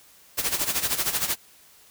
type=noise with tremolo; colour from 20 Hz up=white; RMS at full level=-23 dBFS; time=0.37-1.36 s; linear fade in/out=20 ms; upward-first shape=sine; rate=13 Hz; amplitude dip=75%; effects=white hiss -54 dBFS RMS until 1.9 s